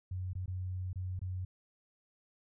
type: tone with dropouts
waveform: sine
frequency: 92.1 Hz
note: F#2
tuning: 7 cents flat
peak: -35 dBFS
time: 0.11-1.45 s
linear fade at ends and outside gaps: 5 ms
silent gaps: 0.333-0.352 / 0.46-0.478 / 0.931-0.957 / 1.193-1.215 s
effects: none